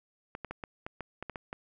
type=clicks; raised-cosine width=0.5 ms; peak=-23 dBFS; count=10; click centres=0.351 / 0.447 / 0.51 / 0.638 / 0.865 / 1.007 / 1.226 / 1.297 / 1.358 / 1.529 s; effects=none